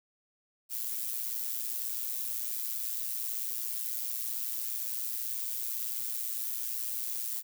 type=noise with amplitude modulation; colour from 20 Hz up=violet; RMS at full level=-32 dBFS; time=0.69-7.43 s; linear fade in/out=50 ms; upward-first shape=sine; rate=118 Hz; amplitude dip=65%; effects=none